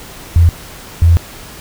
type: tone bursts at uneven times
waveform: sine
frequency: 84.3 Hz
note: E2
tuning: 39 cents sharp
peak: -4 dBFS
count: 2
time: 0.36-0.49 / 1.02-1.17 s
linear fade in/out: 0 ms
effects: pink hiss -33 dBFS RMS until 1.6 s